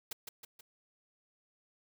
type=noise with echo; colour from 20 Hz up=white; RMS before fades=-39 dBFS; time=0.11-0.13 s; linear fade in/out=5 ms; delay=160 ms; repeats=3; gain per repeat=-5 dB; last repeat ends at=0.61 s; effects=none